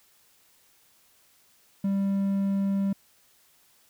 triangle tone, 196.7 Hz, G3, 6 cents sharp, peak -21 dBFS, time 1.84-2.93 s, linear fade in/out 5 ms, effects white hiss -62 dBFS RMS until 3.89 s

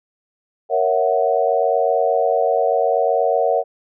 sine chord, F# dominant seventh, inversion first, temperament equal, 466.2 / 554.4 / 659.3 / 740 Hz, A#4 / C#5 / E5 / F#5, 0 / 0 / 0 / 0 cents, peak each -20 dBFS, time 0.69-3.64 s, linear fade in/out 50 ms, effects none

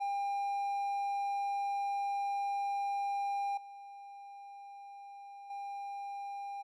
triangle tone with level steps, 801 Hz, G5, 37 cents sharp, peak -30 / -45 / -37 dBFS, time 0-6.63 s, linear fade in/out 20 ms, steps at 3.57 / 5.5 s, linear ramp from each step 5 ms, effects none

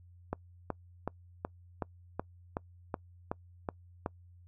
click train, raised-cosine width 1 ms, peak -19 dBFS, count 11, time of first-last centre 0.33-4.061 s, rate 2.68 Hz, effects noise-tail reverb RT60 0.1 s tail -25 dB re dry + added 88 Hz sine -54 dBFS peak until 4.47 s

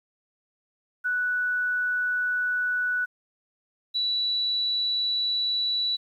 sine tone pair in turn, 1480 / 3942 Hz, F#6 / B7, 0 / -4 cents, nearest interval octave + perfect fourth, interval 1696 cents, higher second, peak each -23 dBFS, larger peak neither, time 1.04-3.06 / 3.94-5.97 s, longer second, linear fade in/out 20 ms, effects 10-bit

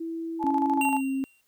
sine tone, 329.3 Hz, E4, 2 cents flat, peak -30 dBFS, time 0-0.81 s, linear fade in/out 10 ms
sine tone with tremolo, 862 Hz, A5, 36 cents flat, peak -22 dBFS, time 0.39-1.01 s, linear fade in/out 50 ms, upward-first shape square, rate 13 Hz, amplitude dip 55%
sine tone with pitch glide, 277.2 to 268.2 Hz, C#4 to C4, 0 to +43 cents, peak -25 dBFS, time 0.44-1.24 s, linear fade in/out 0 ms, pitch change -57 cents, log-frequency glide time 0.72-1 s
square tone with exponential decay, 2755 Hz, F7, 24 cents flat, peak -25 dBFS, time 0.81-1.41 s, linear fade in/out 2 ms, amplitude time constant 130 ms
effects white hiss -70 dBFS RMS until 1.47 s

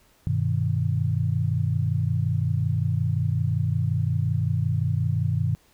sine chord, G augmented, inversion none, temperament equal, 98 / 123.47 / 155.56 Hz, G2 / B2 / D#3, 0 / 0 / 0 cents, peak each -25 / -25 / -26 dBFS, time 0.27-5.55 s, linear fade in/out 0 ms, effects pink hiss -60 dBFS RMS until 5.73 s

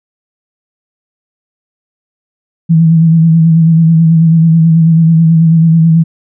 sine tone with vibrato, 163.3 Hz, E3, 16 cents flat, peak -3 dBFS, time 2.69-6.04 s, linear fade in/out 20 ms, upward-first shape sine, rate 9.2 Hz, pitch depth 37 cents each way, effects none

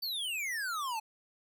square exponential sweep, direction down, 4631 to 846 Hz, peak -34 dBFS, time 0.02-1 s, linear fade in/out 10 ms, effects none

